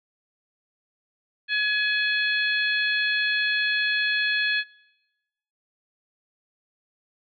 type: harmonic tone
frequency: 845 Hz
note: G#5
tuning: 30 cents sharp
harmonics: 2 / 3 / 4 / 5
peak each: -23 / -27 / -29 / -31 dBFS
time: 1.48-4.64 s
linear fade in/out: 50 ms
effects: noise-tail reverb RT60 1.0 s tail -22 dB re dry + MP3 96 kbps